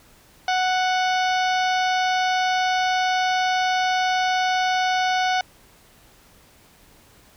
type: harmonic tone with a mistuned harmonic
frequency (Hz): 740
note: F#5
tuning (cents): 0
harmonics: 1 / 2 / 3 / 4 / 5 / 6 / 7 / 8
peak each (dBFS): -20 / -26 / -30 / -32 / -34 / -36 / -37 / -38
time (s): 0.48-5.41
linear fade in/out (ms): 2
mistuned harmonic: 5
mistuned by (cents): -38
effects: pink hiss -53 dBFS RMS until 7.36 s